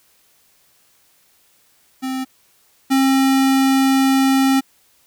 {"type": "tone pair in turn", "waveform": "square", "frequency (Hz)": [261.6, 267.9], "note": ["C4", "C4"], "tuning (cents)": [0, 41], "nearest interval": "unison", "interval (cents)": 41, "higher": "second", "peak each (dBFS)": [-22, -13], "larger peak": "second", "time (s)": [[2.02, 2.25], [2.9, 4.61]], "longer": "second", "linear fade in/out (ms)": 20, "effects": ["white hiss -57 dBFS RMS until 5.06 s"]}